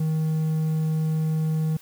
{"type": "tone", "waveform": "triangle", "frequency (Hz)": 157.5, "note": "D#3", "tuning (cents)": 21, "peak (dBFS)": -19, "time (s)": [0, 1.77], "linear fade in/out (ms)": 5, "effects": ["white hiss -51 dBFS RMS until 1.81 s"]}